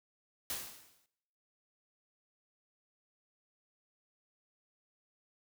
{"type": "noise with exponential decay", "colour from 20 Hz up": "white", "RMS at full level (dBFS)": -36, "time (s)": [0.5, 1.06], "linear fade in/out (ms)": 1, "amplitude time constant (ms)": 120, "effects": ["noise-tail reverb RT60 0.9 s tail -22 dB re dry"]}